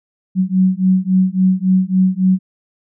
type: beating tone pair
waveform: sine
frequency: 185 / 188.6 Hz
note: F#3 / F#3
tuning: 0 / +33 cents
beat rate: 3.6 Hz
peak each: -14 dBFS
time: 0.35-2.39 s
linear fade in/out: 50 ms
effects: none